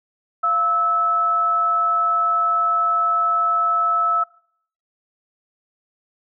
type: tone pair together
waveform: sine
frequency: 691 / 1304.4 Hz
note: F5 / E6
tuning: -19 / -19 cents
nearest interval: major seventh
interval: 1100 cents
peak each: -27 / -16 dBFS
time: 0.43-4.24 s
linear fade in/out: 10 ms
effects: noise-tail reverb RT60 0.6 s tail -22 dB re dry